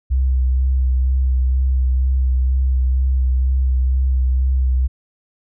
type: tone with vibrato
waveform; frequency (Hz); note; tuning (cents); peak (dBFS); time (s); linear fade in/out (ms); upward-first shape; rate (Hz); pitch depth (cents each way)
sine; 64.5; C2; -24; -13; 0.1-4.88; 20; sine; 2.1; 22
effects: none